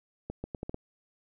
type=accelerating click train; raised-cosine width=2 ms; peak=-22 dBFS; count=6; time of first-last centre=0.3-0.744 s; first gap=140 ms; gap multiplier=0.77; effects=none